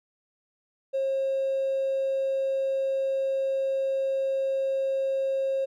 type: tone with hard clipping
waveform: triangle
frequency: 538 Hz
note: C5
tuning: 48 cents sharp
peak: -24 dBFS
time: 0.93-5.66 s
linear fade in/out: 20 ms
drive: 3 dB
effects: none